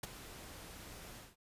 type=noise with ADSR envelope; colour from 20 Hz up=pink; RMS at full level=-38 dBFS; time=0.03-1.36 s; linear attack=6 ms; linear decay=19 ms; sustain=-13 dB; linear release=190 ms; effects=resampled to 32000 Hz